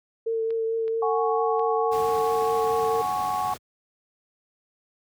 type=tone with vibrato; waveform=sine; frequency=451.1 Hz; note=A4; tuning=43 cents sharp; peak=-23 dBFS; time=0.26-3.02 s; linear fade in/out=10 ms; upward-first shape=triangle; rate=4.5 Hz; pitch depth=18 cents each way
type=clicks; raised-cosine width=0.3 ms; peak=-30 dBFS; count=3; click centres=0.506 / 0.88 / 1.595 s
type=chord; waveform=sine; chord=F# suspended second; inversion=none; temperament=equal; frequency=740 / 830.6 / 1108.7 Hz; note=F#5 / G#5 / C#6; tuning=0 / 0 / 0 cents; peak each=-28 dBFS; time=1.02-3.54 s; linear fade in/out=5 ms
type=noise; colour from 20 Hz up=pink; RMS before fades=-39 dBFS; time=1.91-3.58 s; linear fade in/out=20 ms
effects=high-pass 80 Hz 12 dB/octave